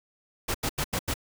pink noise bursts, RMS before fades -28 dBFS, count 5, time 0.48-1.141 s, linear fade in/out 10 ms, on 65 ms, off 84 ms, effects none

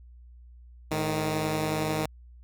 10% pulse tone pair together, 107.39 / 155.56 Hz, A2 / D#3, -42 / 0 cents, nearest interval tritone, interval 642 cents, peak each -25 / -19 dBFS, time 0.91-2.06 s, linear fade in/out 5 ms, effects added 60 Hz sine -47 dBFS peak until 2.43 s

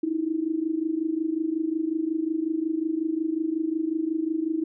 sine tone with amplitude modulation, 320 Hz, D#4, 49 cents sharp, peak -20 dBFS, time 0.03-4.64 s, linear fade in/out 5 ms, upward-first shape sine, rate 25.5 Hz, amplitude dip 80%, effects none

